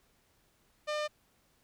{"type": "tone with low-pass filter", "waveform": "sawtooth", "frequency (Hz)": 602, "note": "D5", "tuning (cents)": 43, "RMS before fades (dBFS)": -34, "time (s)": [0.87, 1.08], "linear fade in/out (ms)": 20, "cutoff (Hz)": 5400, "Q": 0.84, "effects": ["pink hiss -70 dBFS RMS until 1.63 s"]}